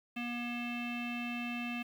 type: tone with low-pass filter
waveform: square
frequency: 240 Hz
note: B3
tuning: 49 cents flat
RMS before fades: -38 dBFS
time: 0.16-1.83 s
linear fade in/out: 10 ms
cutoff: 2700 Hz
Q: 7.4
effects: 10-bit